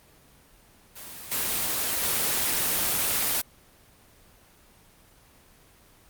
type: noise with level steps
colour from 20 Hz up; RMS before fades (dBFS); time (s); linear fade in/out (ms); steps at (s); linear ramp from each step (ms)
white; -41 / -27 / -25; 0.95-3.42; 20; 1.31 / 2.03; 10
effects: pink hiss -56 dBFS RMS until 6.09 s + Opus 24 kbps